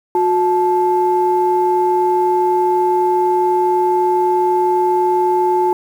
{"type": "tone pair together", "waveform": "sine", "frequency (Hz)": [362.3, 872], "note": ["F#4", "A5"], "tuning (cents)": [-36, -16], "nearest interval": "octave + minor third", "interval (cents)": 1520, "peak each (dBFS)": -14, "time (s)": [0.15, 5.73], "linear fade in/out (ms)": 2, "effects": ["tanh soft clip ceiling -4 dBFS", "7-bit"]}